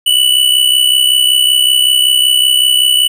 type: tone with amplitude modulation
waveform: square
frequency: 2966 Hz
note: F#7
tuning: 4 cents sharp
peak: -5 dBFS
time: 0.06-3.08 s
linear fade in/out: 10 ms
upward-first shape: sine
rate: 65.3 Hz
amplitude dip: 65%
effects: none

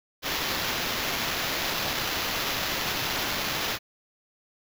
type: noise with sample-and-hold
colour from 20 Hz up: violet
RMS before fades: -29 dBFS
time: 0.22-3.79 s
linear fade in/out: 50 ms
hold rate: 8820 Hz
effects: none

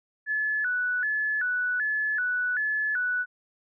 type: tone with vibrato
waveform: sine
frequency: 1596 Hz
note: G6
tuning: 31 cents sharp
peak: -24 dBFS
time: 0.26-3.26 s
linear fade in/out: 50 ms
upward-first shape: square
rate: 1.3 Hz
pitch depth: 130 cents each way
effects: none

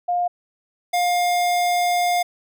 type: tone pair in turn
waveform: sine / square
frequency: 708 / 708 Hz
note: F5 / F5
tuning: +23 / +23 cents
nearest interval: unison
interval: 0 cents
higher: neither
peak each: -18 dBFS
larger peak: neither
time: 0.08-0.28 / 0.93-2.23 s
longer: second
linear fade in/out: 10 ms
effects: none

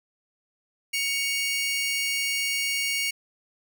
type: tone pair together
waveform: sawtooth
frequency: 2231 / 2811 Hz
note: C#7 / F7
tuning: +11 / +11 cents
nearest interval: major third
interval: 400 cents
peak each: -23 / -26 dBFS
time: 0.93-3.11 s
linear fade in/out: 10 ms
effects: none

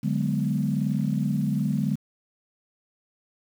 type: chord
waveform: sine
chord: G# half-diminished seventh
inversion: second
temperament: equal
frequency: 146.83 / 185 / 207.7 / 246.9 Hz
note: D3 / F#3 / G#3 / B3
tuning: 0 / 0 / 0 / 0 cents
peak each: -26 / -29 / -26 / -30 dBFS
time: 0.03-1.96 s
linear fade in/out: 10 ms
effects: tanh soft clip ceiling -12 dBFS + 8-bit

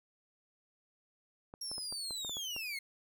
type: clicks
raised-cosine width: 1 ms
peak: -33 dBFS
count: 9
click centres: 1.539 / 1.715 / 1.781 / 1.925 / 2.108 / 2.248 / 2.295 / 2.369 / 2.564 s
type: linear sweep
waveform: 30% pulse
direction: down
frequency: 5620 to 2106 Hz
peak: -35 dBFS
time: 1.61-2.79 s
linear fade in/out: 5 ms
effects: none

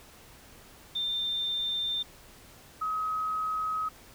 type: tone pair in turn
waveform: sine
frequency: 3592 / 1270 Hz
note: A7 / D#6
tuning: +35 / +35 cents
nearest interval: octave + tritone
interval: 1800 cents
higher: first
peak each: -28 dBFS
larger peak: neither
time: 0.95-2.03 / 2.81-3.89 s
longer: neither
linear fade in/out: 10 ms
effects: pink hiss -53 dBFS RMS until 4.14 s

